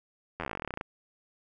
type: slowing click train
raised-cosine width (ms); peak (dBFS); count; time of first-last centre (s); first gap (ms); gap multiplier
0.5; -19; 20; 0.4-0.811; 11; 1.07
effects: none